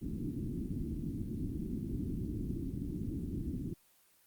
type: low-pass noise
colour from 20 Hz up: white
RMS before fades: -38 dBFS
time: 0.01-3.74 s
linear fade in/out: 10 ms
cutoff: 320 Hz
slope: 48 dB/octave
effects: white hiss -67 dBFS RMS until 4.26 s + Opus 24 kbps